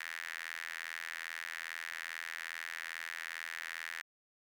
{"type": "tone with high-pass filter", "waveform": "sawtooth", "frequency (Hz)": 82.41, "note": "E2", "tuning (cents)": 0, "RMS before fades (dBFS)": -43, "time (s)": [0, 4.02], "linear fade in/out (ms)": 5, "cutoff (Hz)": 1800, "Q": 4.6, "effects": []}